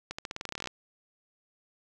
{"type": "accelerating click train", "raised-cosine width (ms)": 0.2, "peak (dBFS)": -18, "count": 16, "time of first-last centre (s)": [0.11, 0.673], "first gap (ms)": 75, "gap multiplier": 0.89, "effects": ["9-bit"]}